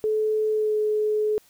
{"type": "tone with pitch glide", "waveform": "sine", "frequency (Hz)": [431.8, 426.1], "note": ["A4", "G#4"], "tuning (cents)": [-33, 44], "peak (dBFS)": -20, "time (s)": [0.04, 1.38], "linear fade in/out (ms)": 0, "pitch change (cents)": -23, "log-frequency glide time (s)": [0.51, 0.78], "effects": ["white hiss -58 dBFS RMS until 1.49 s"]}